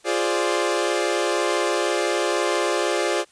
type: chord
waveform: sawtooth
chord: D half-diminished seventh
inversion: first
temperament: equal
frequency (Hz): 349.2 / 415.3 / 523.3 / 587.3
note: F4 / Ab4 / C5 / D5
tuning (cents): 0 / 0 / 0 / 0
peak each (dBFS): -21 / -22 / -23 / -22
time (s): 0.04-3.25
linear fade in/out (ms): 50
effects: white hiss -56 dBFS RMS until 3.31 s + resampled to 22050 Hz